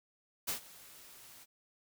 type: noise with ADSR envelope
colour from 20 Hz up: white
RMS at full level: -34 dBFS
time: 0.47-1.46 s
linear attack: 18 ms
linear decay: 110 ms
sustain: -21 dB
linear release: 34 ms
effects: none